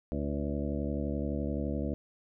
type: harmonic tone with a mistuned harmonic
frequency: 71.7 Hz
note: D2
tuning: 41 cents flat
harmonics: 1 / 2 / 3 / 4 / 5 / 7 / 8 / 9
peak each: -35 / -39 / -36 / -37 / -42 / -41 / -42 / -46 dBFS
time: 0.12-1.94 s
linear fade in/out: 0 ms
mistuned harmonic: 7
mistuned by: -39 cents
effects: none